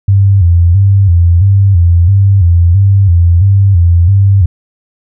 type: tone with vibrato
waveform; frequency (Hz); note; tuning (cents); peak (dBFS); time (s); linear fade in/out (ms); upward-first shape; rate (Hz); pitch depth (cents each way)
sine; 92; F#2; -9; -3; 0.08-4.46; 5; square; 1.5; 120
effects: none